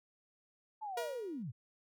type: linear sweep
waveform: sine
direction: down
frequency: 888 to 98 Hz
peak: -39 dBFS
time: 0.81-1.52 s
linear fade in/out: 20 ms
type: tone with exponential decay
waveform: sawtooth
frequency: 477.5 Hz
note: A#4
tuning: 42 cents sharp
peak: -31 dBFS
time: 0.97-1.43 s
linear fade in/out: 5 ms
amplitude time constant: 100 ms
effects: none